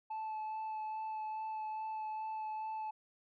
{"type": "tone with vibrato", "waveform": "sine", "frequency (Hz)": 870, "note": "A5", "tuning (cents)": -20, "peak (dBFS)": -35, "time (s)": [0.1, 2.91], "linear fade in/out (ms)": 10, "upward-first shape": "sine", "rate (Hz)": 2.4, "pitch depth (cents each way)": 12, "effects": ["tanh soft clip ceiling -37 dBFS"]}